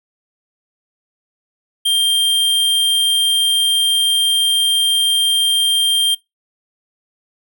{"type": "tone", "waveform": "square", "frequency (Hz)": 3183, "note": "G7", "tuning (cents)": 26, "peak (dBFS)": -13, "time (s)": [1.85, 6.15], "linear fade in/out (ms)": 10, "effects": ["noise-tail reverb RT60 0.2 s tail -22 dB re dry"]}